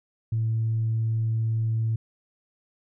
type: tone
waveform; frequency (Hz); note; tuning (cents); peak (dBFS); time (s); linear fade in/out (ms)
sine; 112.2; A2; +34; -21; 0.32-1.96; 5
effects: tanh soft clip ceiling -18 dBFS